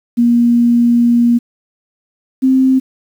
sine tone pair in turn, 237.6 / 262 Hz, A#3 / C4, +33 / +2 cents, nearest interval major second, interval 169 cents, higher second, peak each -7 dBFS, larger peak neither, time 0.17-1.39 / 2.42-2.8 s, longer first, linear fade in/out 20 ms, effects 7-bit

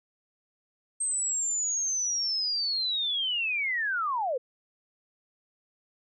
sine linear sweep, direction down, 8372 to 471 Hz, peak -26 dBFS, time 1-4.38 s, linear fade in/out 10 ms, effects none

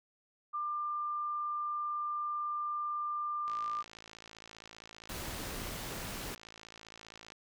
sine tone, 1194 Hz, D6, 28 cents sharp, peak -33 dBFS, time 0.53-3.83 s, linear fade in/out 20 ms
click train, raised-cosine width 0.2 ms, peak -32 dBFS, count 213, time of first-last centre 3.48-7.321 s, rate 55.2 Hz
pink noise, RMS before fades -41 dBFS, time 5.09-6.35 s, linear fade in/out 5 ms
effects none

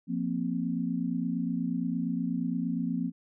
sine chord, F suspended fourth, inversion none, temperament equal, 174.61 / 233.1 / 261.6 Hz, F3 / Bb3 / C4, 0 / 0 / 0 cents, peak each -32 dBFS, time 0.07-3.12 s, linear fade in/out 50 ms, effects none

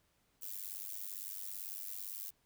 violet noise with amplitude modulation, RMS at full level -40 dBFS, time 0.41-2.31 s, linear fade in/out 20 ms, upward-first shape sine, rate 97.9 Hz, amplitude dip 100%, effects pink hiss -75 dBFS RMS until 2.45 s

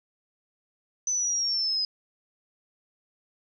sine linear sweep, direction down, 6090 to 5000 Hz, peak -24 dBFS, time 1.07-1.85 s, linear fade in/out 2 ms, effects none

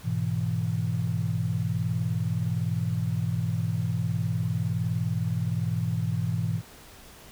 sine chord, E major, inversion first, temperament equal, 103.83 / 123.47 / 164.81 Hz, G#2 / B2 / E3, 0 / 0 / 0 cents, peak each -29 dBFS, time 0.03-6.62 s, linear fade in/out 50 ms, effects pink hiss -49 dBFS RMS until 7.31 s

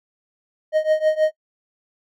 triangle tone with tremolo, 622.3 Hz, D#5, in tune, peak -10 dBFS, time 0.72-1.32 s, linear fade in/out 50 ms, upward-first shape triangle, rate 6.3 Hz, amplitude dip 95%, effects noise-tail reverb RT60 0.1 s tail -23 dB re dry

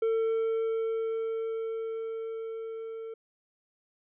triangle tone with level ramp, 449.4 Hz, A4, 37 cents sharp, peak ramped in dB -22 to -35 dBFS, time 0.02-3.14 s, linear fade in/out 5 ms, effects resampled to 8000 Hz

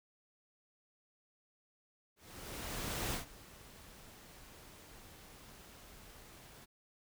pink noise with ADSR envelope, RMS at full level -37 dBFS, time 2.16-6.66 s, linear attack 970 ms, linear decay 120 ms, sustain -19 dB, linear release 22 ms, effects none

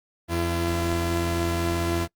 sawtooth tone pair together, 85.68 / 338.8 Hz, F2 / E4, -33 / +48 cents, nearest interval 2 octaves, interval 2381 cents, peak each -22 dBFS, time 0.28-2.08 s, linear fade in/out 50 ms, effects noise-tail reverb RT60 0.1 s tail -25 dB re dry + Opus 32 kbps

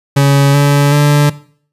40% pulse tone with pitch steps, 140 / 143.11 / 146.28 Hz, C#3 / D3 / D3, +18 / -44 / -7 cents, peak -5 dBFS, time 0.16-1.3 s, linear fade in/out 10 ms, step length 380 ms, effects noise-tail reverb RT60 0.5 s tail -18 dB re dry + resampled to 32000 Hz

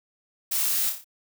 blue noise with echo, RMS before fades -26 dBFS, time 0.51-0.9 s, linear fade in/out 10 ms, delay 29 ms, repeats 5, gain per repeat -5 dB, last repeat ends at 1.045 s, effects none

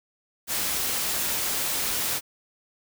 white noise, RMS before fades -27 dBFS, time 0.47-2.21 s, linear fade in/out 50 ms, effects none

